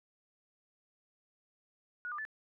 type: tone with pitch steps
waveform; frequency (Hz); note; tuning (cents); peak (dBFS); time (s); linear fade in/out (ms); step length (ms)
sine; 1456 / 1201 / 1746; F#6 / D6 / A6; -28 / +38 / -14; -37; 2.05-2.251; 0; 67
effects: none